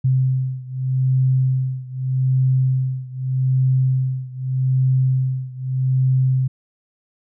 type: beating tone pair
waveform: sine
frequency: 130 / 130.82 Hz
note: C3 / C3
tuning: -11 / 0 cents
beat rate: 0.82 Hz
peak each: -18 / -20 dBFS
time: 0.04-6.48 s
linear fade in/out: 10 ms
effects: none